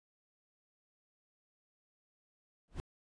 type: noise with exponential growth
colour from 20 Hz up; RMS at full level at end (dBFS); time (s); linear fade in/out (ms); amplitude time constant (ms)
brown; -35; 2.68-2.8; 0; 24
effects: resampled to 22050 Hz